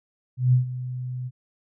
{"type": "tone with ADSR envelope", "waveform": "sine", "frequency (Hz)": 126.1, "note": "B2", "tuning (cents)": 36, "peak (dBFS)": -13, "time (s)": [0.37, 1.31], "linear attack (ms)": 160, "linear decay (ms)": 120, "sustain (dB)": -15, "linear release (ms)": 43, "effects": []}